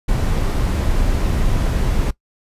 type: noise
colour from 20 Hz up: brown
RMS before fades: -17 dBFS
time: 0.08-2.11 s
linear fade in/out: 10 ms
effects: noise-tail reverb RT60 0.1 s tail -19 dB re dry + resampled to 32000 Hz